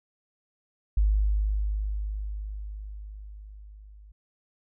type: tone with level ramp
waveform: sine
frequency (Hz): 51.5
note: G#1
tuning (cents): -14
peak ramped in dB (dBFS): -18 to -47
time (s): 0.97-4.12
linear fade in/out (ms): 5
effects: none